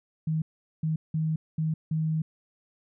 sine tone bursts at uneven times, 158 Hz, D#3, 27 cents sharp, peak -24 dBFS, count 5, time 0.27-0.42 / 0.83-0.96 / 1.14-1.36 / 1.58-1.74 / 1.91-2.22 s, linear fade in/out 5 ms, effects none

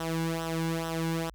sawtooth tone with flanger, 164 Hz, E3, 9 cents flat, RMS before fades -31 dBFS, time 0-1.3 s, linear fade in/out 5 ms, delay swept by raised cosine 0.43 to 1.63 ms, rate 2.3 Hz, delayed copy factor -0.7, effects added 51 Hz sine -49 dBFS peak until 1.34 s

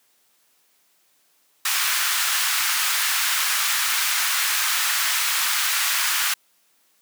pink high-pass noise, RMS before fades -22 dBFS, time 1.65-6.34 s, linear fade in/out 5 ms, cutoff 1200 Hz, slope 24 dB/octave, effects white hiss -63 dBFS RMS until 7.01 s + high-pass 200 Hz 12 dB/octave

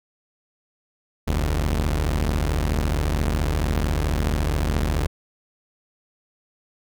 sawtooth tone pair together, 44.48 / 74.8 Hz, F1 / D2, +32 / +32 cents, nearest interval major sixth, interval 900 cents, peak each -19 dBFS, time 1.27-5.07 s, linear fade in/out 10 ms, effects none

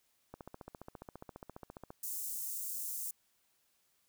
click train, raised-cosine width 1 ms, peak -32 dBFS, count 24, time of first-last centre 0.34-1.905 s, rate 14.7 Hz
white high-pass noise, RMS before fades -40 dBFS, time 2.03-3.11 s, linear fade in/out 5 ms, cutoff 6900 Hz, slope 24 dB/octave
effects white hiss -75 dBFS RMS until 4.08 s

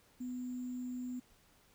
sine tone with sample-and-hold, 250 Hz, B3, 21 cents sharp, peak -38 dBFS, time 0.2-1.2 s, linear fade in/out 10 ms, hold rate 7350 Hz, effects pink hiss -67 dBFS RMS until 1.74 s

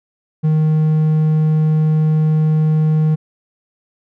triangle tone, 155.6 Hz, D#3, in tune, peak -9 dBFS, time 0.43-3.16 s, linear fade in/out 20 ms, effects none

